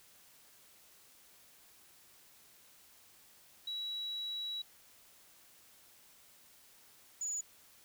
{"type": "tone pair in turn", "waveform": "sine", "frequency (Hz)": [3900, 6907], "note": ["B7", "A8"], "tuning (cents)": [-23, -33], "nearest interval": "minor seventh", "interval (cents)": 990, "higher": "second", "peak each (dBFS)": [-37, -35], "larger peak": "second", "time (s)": [[3.67, 4.62], [7.21, 7.41]], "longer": "first", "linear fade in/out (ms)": 5, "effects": ["white hiss -62 dBFS RMS until 7.84 s"]}